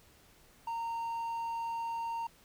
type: tone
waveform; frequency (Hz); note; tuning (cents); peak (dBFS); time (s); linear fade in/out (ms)
triangle; 922; A#5; -19; -32; 0.67-2.27; 5
effects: pink hiss -62 dBFS RMS until 2.44 s